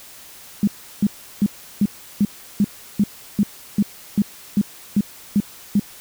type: tone bursts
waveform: sine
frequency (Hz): 204.2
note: G#3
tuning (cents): -29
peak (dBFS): -12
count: 14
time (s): 0.63-5.796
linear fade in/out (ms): 2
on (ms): 44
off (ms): 350
effects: white hiss -42 dBFS RMS until 6 s